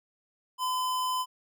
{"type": "tone", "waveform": "square", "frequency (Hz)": 1016, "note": "B5", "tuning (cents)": 49, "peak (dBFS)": -28, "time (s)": [0.58, 1.26], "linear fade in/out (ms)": 50, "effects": []}